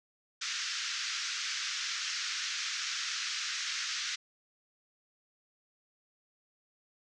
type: band-pass noise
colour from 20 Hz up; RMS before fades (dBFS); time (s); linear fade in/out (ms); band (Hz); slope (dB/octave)
white; -36; 0.41-4.16; 10; 1300 to 6400; 48
effects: none